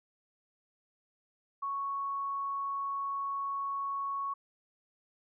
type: tone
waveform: sine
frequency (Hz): 1108.7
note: C#6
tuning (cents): 0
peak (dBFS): -32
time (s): 1.62-4.34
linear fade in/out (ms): 10
effects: none